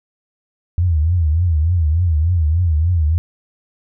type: tone with vibrato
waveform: sine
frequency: 82.41 Hz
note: E2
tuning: in tune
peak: -12 dBFS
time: 0.78-3.18 s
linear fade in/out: 0 ms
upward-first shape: triangle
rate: 3.4 Hz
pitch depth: 190 cents each way
effects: none